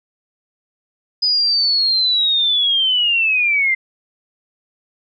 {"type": "linear sweep", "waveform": "sine", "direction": "down", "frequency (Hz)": [5000, 2062], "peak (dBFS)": -13, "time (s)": [1.22, 3.75], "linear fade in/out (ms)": 10, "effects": []}